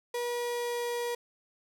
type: tone with pitch glide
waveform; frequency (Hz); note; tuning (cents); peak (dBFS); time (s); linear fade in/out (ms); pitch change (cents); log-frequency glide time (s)
35% pulse; 481.7 to 478.6; B4 to A#4; -43 to +46; -29; 0.14-1.15; 5; -11; 0.28-0.9
effects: none